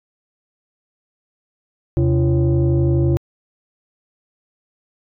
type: tone with frequency modulation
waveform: sine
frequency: 131 Hz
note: C3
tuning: 2 cents sharp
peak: -12 dBFS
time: 1.97-3.17 s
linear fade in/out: 0 ms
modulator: 210 Hz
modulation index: 1.1
effects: tanh soft clip ceiling -8 dBFS